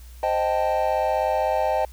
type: chord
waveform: triangle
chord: A half-diminished seventh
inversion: first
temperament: equal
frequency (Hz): 523.3 / 622.3 / 784 / 880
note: C5 / Eb5 / G5 / A5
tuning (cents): 0 / 0 / 0 / 0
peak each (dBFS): -25 / -22 / -23 / -25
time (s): 0.23-1.85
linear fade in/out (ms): 2
effects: added 60 Hz sine -40 dBFS peak until 1.92 s + white hiss -53 dBFS RMS until 1.92 s